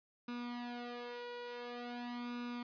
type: tone with flanger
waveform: sawtooth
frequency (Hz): 241.9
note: B3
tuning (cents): -36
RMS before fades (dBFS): -44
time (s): 0.28-2.63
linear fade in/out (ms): 5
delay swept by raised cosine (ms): 0.78 to 2.08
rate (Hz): 0.47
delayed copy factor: +0.9
effects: resampled to 11025 Hz + 11-bit